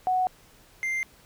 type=tone pair in turn; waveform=sine / triangle; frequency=740 / 2093 Hz; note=F#5 / C7; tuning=0 / 0 cents; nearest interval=octave + tritone; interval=1800 cents; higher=second; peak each=-21 / -24 dBFS; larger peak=first; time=0.07-0.27 / 0.83-1.03 s; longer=neither; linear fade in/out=0 ms; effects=pink hiss -56 dBFS RMS until 1.25 s